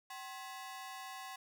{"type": "ring-modulated tone", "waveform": "sawtooth", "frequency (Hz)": 916, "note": "A#5", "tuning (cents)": -31, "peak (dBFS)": -38, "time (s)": [0.1, 1.36], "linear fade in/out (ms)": 5, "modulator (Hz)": 148, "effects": []}